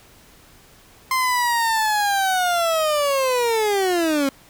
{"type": "linear sweep", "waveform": "30% pulse", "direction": "down", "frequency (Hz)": [1048, 268], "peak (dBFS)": -15, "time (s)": [1.11, 4.29], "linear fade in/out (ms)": 2, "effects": ["pink hiss -50 dBFS RMS until 4.49 s"]}